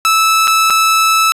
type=tone with dropouts; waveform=sawtooth; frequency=1310 Hz; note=E6; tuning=11 cents flat; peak=-5 dBFS; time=0.05-1.32 s; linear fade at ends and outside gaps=0 ms; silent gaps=0.473-0.478 / 0.7-0.705 s; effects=resampled to 32000 Hz